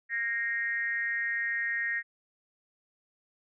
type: tone with frequency modulation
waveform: sine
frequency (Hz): 1864.7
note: A#6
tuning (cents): 0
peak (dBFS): -28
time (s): 0.09-2.03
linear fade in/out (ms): 50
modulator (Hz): 232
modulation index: 0.72
effects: none